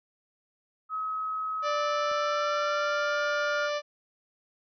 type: tone with pitch glide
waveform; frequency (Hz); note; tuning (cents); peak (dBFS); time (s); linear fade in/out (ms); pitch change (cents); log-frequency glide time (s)
sine; 1277 to 1416.9; D#6 to F6; +45 to +25; -29; 0.89-3.7; 50; +180; 1.64-3.22
type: harmonic tone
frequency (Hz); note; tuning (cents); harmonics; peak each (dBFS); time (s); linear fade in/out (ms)
589; D5; +5; 1 / 2 / 3 / 4 / 5 / 6 / 7 / 8 / 9 / 10; -29 / -35 / -39 / -41 / -43 / -45 / -46 / -47 / -48 / -49; 1.62-3.82; 50
type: click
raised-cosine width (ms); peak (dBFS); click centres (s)
2; -38; 2.115
effects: none